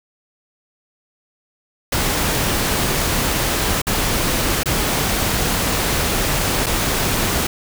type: noise with dropouts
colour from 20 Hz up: pink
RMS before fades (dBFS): -19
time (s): 1.92-7.47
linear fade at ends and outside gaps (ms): 5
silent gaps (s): 3.818-3.868 / 4.634-4.657 / 6.661-6.665
effects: none